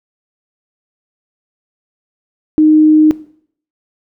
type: tone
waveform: sine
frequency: 308.7 Hz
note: D#4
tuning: 14 cents flat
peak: -5 dBFS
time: 2.58-3.11 s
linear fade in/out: 0 ms
effects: noise-tail reverb RT60 0.6 s tail -18 dB re dry